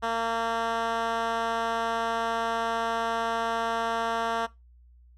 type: tone with band-pass filter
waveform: 10% pulse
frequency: 228.8 Hz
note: A#3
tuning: 32 cents flat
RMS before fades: -28 dBFS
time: 0.02-4.47 s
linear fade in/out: 20 ms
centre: 1100 Hz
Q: 0.65
effects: noise-tail reverb RT60 0.2 s tail -19 dB re dry + added 60 Hz sine -52 dBFS peak until 5.17 s